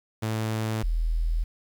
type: tone pair in turn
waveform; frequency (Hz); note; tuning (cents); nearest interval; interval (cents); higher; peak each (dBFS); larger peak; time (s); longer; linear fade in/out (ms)
sawtooth / sine; 110 / 40.88; A2 / E1; 0 / -14; octave + perfect fourth; 1714; first; -22; neither; 0.22-0.83 / 0.83-1.44; neither; 10
effects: 9-bit

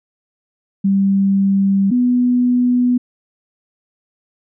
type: tone pair in turn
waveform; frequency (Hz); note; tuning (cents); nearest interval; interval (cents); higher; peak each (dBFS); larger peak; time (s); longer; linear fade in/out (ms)
sine; 196 / 246.9; G3 / B3; 0 / 0; major third; 400; second; -11; neither; 0.84-1.91 / 1.91-2.98; neither; 10
effects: none

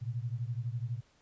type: beating tone pair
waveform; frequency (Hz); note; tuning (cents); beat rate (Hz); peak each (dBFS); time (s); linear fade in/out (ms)
sine; 114.7 / 126.7; A#2 / B2; -28 / +45; 12; -35 / -37; 0.01-1.01; 20
effects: pink hiss -67 dBFS RMS until 1.21 s + resampled to 16000 Hz

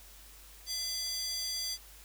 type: tone with high-pass filter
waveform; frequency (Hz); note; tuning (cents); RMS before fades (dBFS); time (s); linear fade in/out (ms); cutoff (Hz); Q
square; 676; E5; +43; -36; 0.66-1.78; 50; 4700; 3
effects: added 50 Hz sine -55 dBFS peak until 2.04 s + white hiss -55 dBFS RMS until 2.04 s

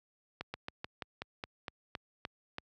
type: slowing click train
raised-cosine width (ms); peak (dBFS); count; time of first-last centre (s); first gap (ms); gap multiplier
0.3; -22; 11; 0.41-2.584; 130; 1.11
effects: high-pass 60 Hz 12 dB/octave

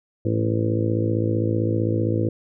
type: harmonic tone with a mistuned harmonic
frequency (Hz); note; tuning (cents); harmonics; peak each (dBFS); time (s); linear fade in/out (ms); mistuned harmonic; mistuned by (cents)
55.5; A1; +16; 2 / 3 / 4 / 5 / 6 / 7 / 8 / 9 / 10; -22 / -34 / -29 / -31 / -25 / -35 / -32 / -29 / -39; 0.25-2.29; 5; 2; -50
effects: none

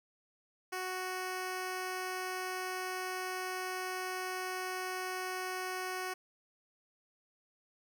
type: tone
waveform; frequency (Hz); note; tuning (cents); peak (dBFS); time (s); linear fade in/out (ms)
10% pulse; 370; F#4; 0; -28; 0.72-6.14; 10
effects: none

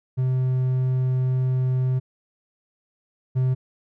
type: tone pair in turn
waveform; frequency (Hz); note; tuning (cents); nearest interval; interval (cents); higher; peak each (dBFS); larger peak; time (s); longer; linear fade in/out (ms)
triangle; 128.7 / 128.7; C3 / C3; -28 / -28; unison; 0; neither; -17 / -16; second; 0.17-2 / 3.35-3.55; first; 20
effects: none

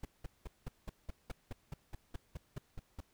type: noise bursts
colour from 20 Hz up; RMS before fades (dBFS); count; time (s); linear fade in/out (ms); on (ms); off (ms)
brown; -40; 15; 0.03-3.005; 5; 21; 190
effects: pink hiss -72 dBFS RMS until 3.13 s

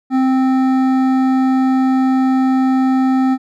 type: tone with hard clipping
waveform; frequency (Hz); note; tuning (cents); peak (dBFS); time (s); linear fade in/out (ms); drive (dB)
sine; 261.6; C4; 0; -13; 0.1-3.38; 50; 11
effects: none

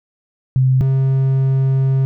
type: tone pair in turn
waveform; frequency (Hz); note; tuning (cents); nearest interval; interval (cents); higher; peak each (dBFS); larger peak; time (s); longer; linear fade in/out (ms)
sine / triangle; 130.2 / 133.78; C3 / C3; -8 / +39; unison; 47; second; -10; neither; 0.56-0.81 / 0.81-2.05; second; 0
effects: none

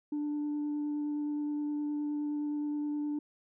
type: tone with vibrato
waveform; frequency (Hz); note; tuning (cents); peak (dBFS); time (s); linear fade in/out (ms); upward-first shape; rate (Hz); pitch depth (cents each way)
sine; 295.3; D4; +10; -29; 0.12-3.19; 5; sine; 9.6; 8
effects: tanh soft clip ceiling -29 dBFS

